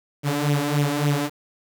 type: tone with flanger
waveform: sawtooth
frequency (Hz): 145.3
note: D3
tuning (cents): -18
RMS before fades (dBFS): -22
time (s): 0.23-1.3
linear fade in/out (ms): 50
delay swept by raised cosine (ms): 0.32 to 3.92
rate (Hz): 3.5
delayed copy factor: +0.7
effects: 7-bit

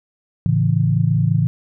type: chord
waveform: sine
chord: A major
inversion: none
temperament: equal with one note detuned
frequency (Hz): 110 / 139.15 / 164.81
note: A2 / C#3 / E3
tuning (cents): 0 / +7 / 0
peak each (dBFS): -18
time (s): 0.46-1.47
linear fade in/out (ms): 0
effects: none

